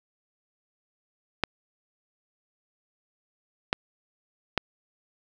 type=clicks; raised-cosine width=0.3 ms; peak=-6 dBFS; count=3; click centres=1.437 / 3.729 / 4.577 s; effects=none